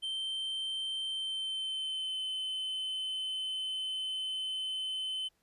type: tone with pitch glide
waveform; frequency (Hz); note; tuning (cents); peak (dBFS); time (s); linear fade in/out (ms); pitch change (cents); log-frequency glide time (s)
triangle; 3117 to 3055; G7 to G7; -11 to -45; -32; 0.02-5.29; 20; -34; 1.07-2.22
effects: pink hiss -75 dBFS RMS until 5.42 s + resampled to 32000 Hz